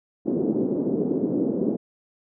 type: band-pass noise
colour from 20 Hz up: pink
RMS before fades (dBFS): -24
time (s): 0.25-1.77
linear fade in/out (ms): 20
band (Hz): 220 to 400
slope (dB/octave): 24
effects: none